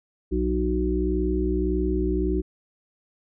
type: harmonic tone with a mistuned harmonic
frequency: 61.74 Hz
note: B1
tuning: in tune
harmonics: 1 / 3 / 5 / 6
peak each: -25 / -30 / -27 / -26 dBFS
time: 0.31-2.42 s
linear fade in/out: 20 ms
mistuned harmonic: 1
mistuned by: -21 cents
effects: none